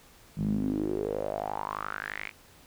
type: tone with band-pass filter sweep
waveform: sawtooth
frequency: 51.5 Hz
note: G#1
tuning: 14 cents flat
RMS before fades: -32 dBFS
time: 0.36-2.32 s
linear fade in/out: 50 ms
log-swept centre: 170 to 2400 Hz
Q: 6.3
effects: pink hiss -56 dBFS RMS until 2.66 s